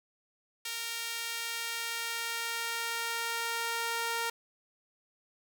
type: tone with high-pass filter sweep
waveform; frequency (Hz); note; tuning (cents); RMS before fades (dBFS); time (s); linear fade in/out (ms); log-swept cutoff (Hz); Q
sawtooth; 463; A#4; -12; -35; 0.65-4.3; 5; 2600 to 950; 0.84
effects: none